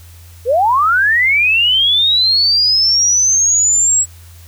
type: linear sweep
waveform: sine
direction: up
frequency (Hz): 438.7 to 7770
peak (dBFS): -9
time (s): 0.45-4.06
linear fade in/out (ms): 50
effects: added 85 Hz sine -36 dBFS peak until 4.47 s + white hiss -45 dBFS RMS until 4.47 s